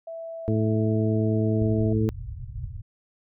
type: tone with pitch glide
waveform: sine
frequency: 659.3 to 650.2 Hz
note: E5 to E5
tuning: 0 to -24 cents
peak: -33 dBFS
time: 0.07-1.93 s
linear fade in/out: 5 ms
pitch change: -24 cents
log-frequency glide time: 0.36-1.35 s
type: harmonic tone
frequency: 109.4 Hz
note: A2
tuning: 9 cents flat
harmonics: 1 / 2 / 3 / 4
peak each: -23 / -26 / -28 / -29 dBFS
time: 0.48-2.09 s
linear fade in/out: 0 ms
type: low-pass noise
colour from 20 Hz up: white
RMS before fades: -35 dBFS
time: 1.6-2.82 s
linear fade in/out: 10 ms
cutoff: 130 Hz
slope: 96 dB/octave
effects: none